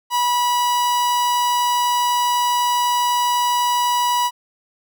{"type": "tone", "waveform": "45% pulse", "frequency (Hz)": 976, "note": "B5", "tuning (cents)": -21, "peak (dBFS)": -16, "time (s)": [0.1, 4.31], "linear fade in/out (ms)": 50, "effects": []}